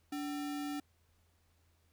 sine tone with sample-and-hold, 289.4 Hz, D4, 25 cents flat, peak -36 dBFS, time 0.12-0.8 s, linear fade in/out 5 ms, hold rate 1050 Hz, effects added 83 Hz sine -70 dBFS peak until 1.92 s + pink hiss -75 dBFS RMS until 1.92 s

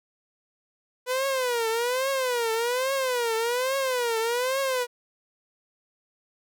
sawtooth tone with vibrato, 493.9 Hz, B4, in tune, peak -20 dBFS, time 1.06-4.87 s, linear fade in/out 50 ms, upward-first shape triangle, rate 1.2 Hz, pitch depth 190 cents each way, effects none

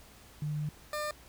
sine / 20% pulse tone pair in turn, 150.1 / 600.4 Hz, D3 / D5, +38 / +38 cents, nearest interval 2 octaves, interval 2400 cents, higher second, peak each -31 / -28 dBFS, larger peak second, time 0.42-0.69 / 0.93-1.11 s, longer first, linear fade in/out 2 ms, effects added 60 Hz sine -60 dBFS peak until 1.28 s + pink hiss -56 dBFS RMS until 1.28 s

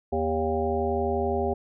harmonic tone with a mistuned harmonic, 79.7 Hz, D#2, 42 cents sharp, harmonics 1 / 3 / 5 / 7 / 9 / 10, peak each -31 / -32 / -27 / -32 / -31 / -33 dBFS, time 0.12-1.54 s, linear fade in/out 10 ms, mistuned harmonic 9, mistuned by -29 cents, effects none

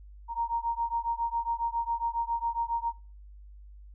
sine beating tone pair, 928 / 935.3 Hz, A#5 / A#5, -8 / +6 cents, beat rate 7.3 Hz, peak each -31 / -31 dBFS, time 0.28-2.93 s, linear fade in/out 50 ms, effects noise-tail reverb RT60 0.5 s tail -26 dB re dry + added 50 Hz sine -46 dBFS peak until 3.94 s

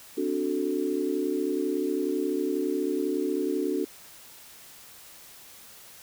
sine chord, D dominant seventh, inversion third, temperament equal, 261.6 / 293.7 / 370 / 440 Hz, C4 / D4 / F#4 / A4, 0 / 0 / 0 / 0 cents, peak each -34 / -29 / -29 / -32 dBFS, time 0.17-3.85 s, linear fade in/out 10 ms, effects white hiss -49 dBFS RMS until 6.02 s

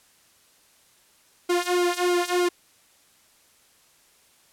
sawtooth tone with flanger, 354.4 Hz, F4, 25 cents sharp, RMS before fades -23 dBFS, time 1.49-2.49 s, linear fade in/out 10 ms, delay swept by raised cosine 1.1 to 2.8 ms, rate 3.2 Hz, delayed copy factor -0.9, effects white hiss -59 dBFS RMS until 4.52 s + low-pass 12000 Hz 12 dB/octave

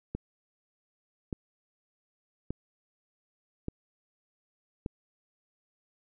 click train, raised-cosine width 3 ms, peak -20 dBFS, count 5, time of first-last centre 0.15-4.861 s, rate 0.849 Hz, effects none

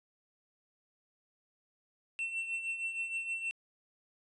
triangle tone with tremolo, 2698 Hz, E7, 40 cents sharp, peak -30 dBFS, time 2.19-3.51 s, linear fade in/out 0 ms, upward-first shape triangle, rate 6.4 Hz, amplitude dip 65%, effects resampled to 22050 Hz

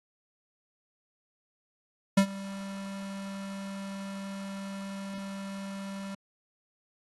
square tone with ADSR envelope, 196 Hz, G3, in tune, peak -17 dBFS, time 2.17-6.15 s, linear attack 8 ms, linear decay 80 ms, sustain -20 dB, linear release 6 ms, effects AAC 32 kbps

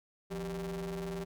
45% pulse ring-modulated tone, 109 Hz, A2, 16 cents flat, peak -33 dBFS, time 0.3-1.25 s, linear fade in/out 20 ms, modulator 283 Hz, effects none

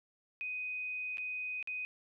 sine tone with dropouts, 2500 Hz, D#7, 8 cents sharp, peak -36 dBFS, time 0.41-1.85 s, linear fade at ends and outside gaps 0 ms, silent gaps 1.172-1.182 / 1.627-1.674 s, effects none

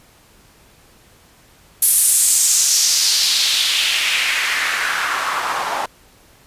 white noise with band-pass filter sweep, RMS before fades -17 dBFS, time 1.82-5.86 s, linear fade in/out 5 ms, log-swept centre 11000 to 830 Hz, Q 2.4, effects pink hiss -50 dBFS RMS until 6.46 s + resampled to 32000 Hz

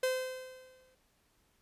45% pulse tone with exponential decay, 515 Hz, C5, 28 cents flat, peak -27 dBFS, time 0.03-0.95 s, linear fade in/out 5 ms, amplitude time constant 200 ms, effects pink hiss -72 dBFS RMS until 1.61 s + resampled to 32000 Hz

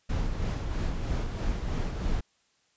brown noise with tremolo, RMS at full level -28 dBFS, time 0.09-2.21 s, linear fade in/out 10 ms, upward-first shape sine, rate 3.1 Hz, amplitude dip 40%, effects white hiss -69 dBFS RMS until 2.76 s + resampled to 16000 Hz

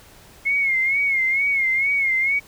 sine tone with vibrato, 2164 Hz, C#7, 42 cents flat, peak -17 dBFS, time 0.45-2.4 s, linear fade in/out 20 ms, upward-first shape sine, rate 2.2 Hz, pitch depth 75 cents each way, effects pink hiss -48 dBFS RMS until 2.47 s

